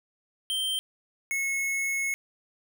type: tone pair in turn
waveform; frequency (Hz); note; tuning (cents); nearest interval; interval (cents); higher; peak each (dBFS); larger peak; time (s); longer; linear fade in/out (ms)
square; 3136 / 2186; G7 / C#7; 0 / -25; tritone; 625; first; -27; neither; 0.5-0.79 / 1.31-2.14; second; 0
effects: none